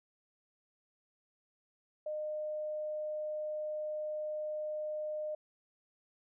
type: tone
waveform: sine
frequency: 610 Hz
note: D#5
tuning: 34 cents flat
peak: -35 dBFS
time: 2.06-5.35 s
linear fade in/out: 5 ms
effects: none